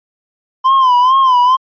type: tone with vibrato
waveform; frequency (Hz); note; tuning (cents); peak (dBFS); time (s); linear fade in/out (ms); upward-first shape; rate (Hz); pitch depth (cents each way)
triangle; 1026; C6; -34; -5; 0.64-1.57; 20; sine; 2.3; 89
effects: resampled to 11025 Hz